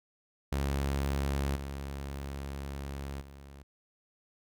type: tone with level steps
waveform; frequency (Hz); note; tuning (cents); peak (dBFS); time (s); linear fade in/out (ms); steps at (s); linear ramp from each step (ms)
sawtooth; 69.3; C#2; 0; -25 / -33 / -44; 0.52-3.63; 5; 1.56 / 3.21; 2
effects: none